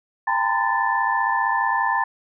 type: tone cluster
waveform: sine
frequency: 803 / 909 / 985 / 1020 / 1759 Hz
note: G5 / A#5 / B5 / C6 / A6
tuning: +41 / -44 / -5 / -44 / -1 cents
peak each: -26 / -23 / -31 / -24 / -24 dBFS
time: 0.27-2.04 s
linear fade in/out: 5 ms
effects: none